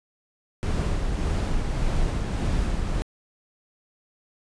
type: noise with tremolo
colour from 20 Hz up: brown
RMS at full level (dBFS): -23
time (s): 0.63-3.02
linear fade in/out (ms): 0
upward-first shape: sine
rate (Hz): 1.7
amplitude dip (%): 30
effects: resampled to 22050 Hz